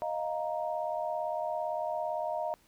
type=chord; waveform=sine; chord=Eb suspended second; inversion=none; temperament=just; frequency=622.3 / 700 / 933.4 Hz; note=Eb5 / F5 / Bb5; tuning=0 / +4 / +2 cents; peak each=-34 / -35 / -37 dBFS; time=0.02-2.54 s; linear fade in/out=0 ms; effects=pink hiss -65 dBFS RMS until 2.67 s